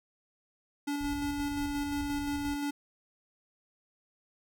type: tone with tremolo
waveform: square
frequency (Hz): 287.3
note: D4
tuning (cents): -38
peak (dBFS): -31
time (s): 0.87-2.71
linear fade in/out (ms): 10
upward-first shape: square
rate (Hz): 5.7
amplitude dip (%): 25
type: low-pass noise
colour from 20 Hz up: pink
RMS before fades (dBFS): -43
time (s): 1-2.56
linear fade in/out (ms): 10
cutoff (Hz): 120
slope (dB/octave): 96
effects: none